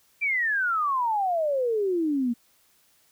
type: exponential sweep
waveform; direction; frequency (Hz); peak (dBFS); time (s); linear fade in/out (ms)
sine; down; 2387 to 230; -22; 0.21-2.34; 20
effects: white hiss -63 dBFS RMS until 3.11 s